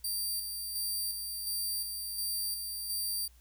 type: tone with tremolo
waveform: 10% pulse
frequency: 4699 Hz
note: D8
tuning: in tune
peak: -25 dBFS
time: 0.04-3.28 s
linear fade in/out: 5 ms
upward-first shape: square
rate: 1.4 Hz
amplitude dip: 40%
effects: added 60 Hz sine -57 dBFS peak until 3.4 s + white hiss -66 dBFS RMS until 3.4 s